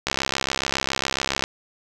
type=click train; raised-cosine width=0.2 ms; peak=-4 dBFS; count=93; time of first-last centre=0.07-1.439 s; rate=67.2 Hz; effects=none